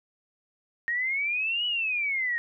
sine exponential two-way sweep, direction up then down, 1855 to 2960 to 1855 Hz, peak -25 dBFS, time 0.88-2.38 s, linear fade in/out 0 ms, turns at 1.66 s, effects none

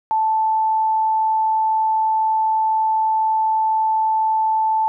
sine tone, 878 Hz, A5, 4 cents flat, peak -15 dBFS, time 0.11-4.88 s, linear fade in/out 0 ms, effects none

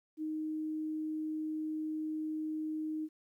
sine tone, 311.1 Hz, D#4, in tune, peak -34 dBFS, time 0.17-3.09 s, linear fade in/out 50 ms, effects 12-bit

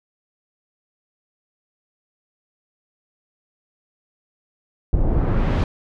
brown noise with low-pass filter sweep, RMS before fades -18 dBFS, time 4.93-5.64 s, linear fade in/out 2 ms, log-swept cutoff 470 to 4300 Hz, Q 0.76, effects none

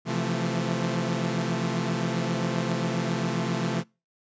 sawtooth chord, F major seventh, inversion second, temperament equal with one note detuned, 130.81 / 167.11 / 174.61 / 220 Hz, C3 / E3 / F3 / A3, 0 / +24 / 0 / 0 cents, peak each -27 dBFS, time 0.05-3.84 s, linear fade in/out 50 ms, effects noise-tail reverb RT60 0.3 s tail -26 dB re dry + resampled to 16000 Hz

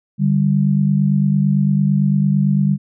sine tone pair together, 147.1 / 196 Hz, D3 / G3, +3 / 0 cents, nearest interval perfect fourth, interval 497 cents, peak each -15 dBFS, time 0.18-2.78 s, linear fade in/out 50 ms, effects none

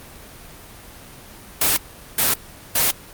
white noise bursts, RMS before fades -17 dBFS, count 3, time 1.61-2.91 s, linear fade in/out 5 ms, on 160 ms, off 410 ms, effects pink hiss -41 dBFS RMS until 3.13 s + Opus 24 kbps

